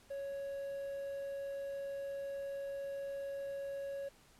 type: tone with quantisation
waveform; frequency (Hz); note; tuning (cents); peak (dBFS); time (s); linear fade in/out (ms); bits
triangle; 555; C#5; +2; -37; 0.1-4.09; 10; 11
effects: pink hiss -64 dBFS RMS until 4.39 s + low-pass 12000 Hz 12 dB/octave